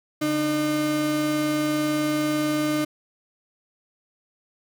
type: tone pair together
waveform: 35% pulse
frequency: 141.5 / 303 Hz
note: C#3 / D#4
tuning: +36 / -46 cents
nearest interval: octave + minor second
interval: 1318 cents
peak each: -32 / -20 dBFS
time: 0.21-2.85 s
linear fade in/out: 10 ms
effects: none